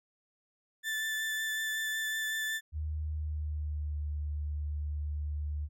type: tone with vibrato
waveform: 35% pulse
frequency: 1760 Hz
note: A6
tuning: in tune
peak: -30 dBFS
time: 0.83-2.61 s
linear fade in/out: 50 ms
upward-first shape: sine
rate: 5.4 Hz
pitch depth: 12 cents each way
type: tone with pitch glide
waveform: sine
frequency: 76.8 to 74.27 Hz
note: D#2 to D2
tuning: -22 to +20 cents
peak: -32 dBFS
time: 2.72-5.69 s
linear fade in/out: 50 ms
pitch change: -58 cents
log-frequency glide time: 3.11-3.99 s
effects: none